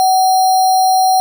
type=tone with sample-and-hold; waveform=sine; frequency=750 Hz; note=F#5; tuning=23 cents sharp; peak=-8 dBFS; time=0-1.2 s; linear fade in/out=0 ms; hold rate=4900 Hz; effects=none